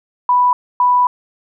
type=tone bursts at uneven times; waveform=sine; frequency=987.8 Hz; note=B5; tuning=in tune; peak=-9 dBFS; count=2; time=0.29-0.53 / 0.8-1.07 s; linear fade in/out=2 ms; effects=none